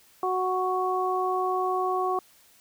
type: harmonic tone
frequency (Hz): 370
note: F#4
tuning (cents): 0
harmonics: 1 / 2 / 3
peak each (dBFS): -28 / -28 / -28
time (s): 0.23-2.19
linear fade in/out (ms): 2
effects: white hiss -58 dBFS RMS until 2.6 s